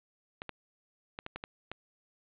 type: clicks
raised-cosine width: 0.3 ms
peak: -22 dBFS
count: 7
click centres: 0.419 / 0.493 / 1.189 / 1.264 / 1.36 / 1.439 / 1.716 s
effects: resampled to 8000 Hz + 8-bit